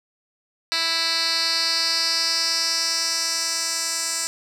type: tone with band-pass filter sweep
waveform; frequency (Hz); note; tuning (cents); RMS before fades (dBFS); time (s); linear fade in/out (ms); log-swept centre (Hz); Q
10% pulse; 329.6; E4; 0; -23; 0.72-4.27; 0; 3900 to 7000; 3.4
effects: none